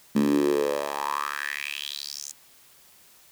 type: tone with high-pass filter sweep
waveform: 10% pulse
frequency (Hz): 71.8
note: D2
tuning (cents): -39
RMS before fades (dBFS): -27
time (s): 0.15-2.32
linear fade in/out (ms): 10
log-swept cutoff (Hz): 210 to 6900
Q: 5.2
effects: white hiss -55 dBFS RMS until 3.31 s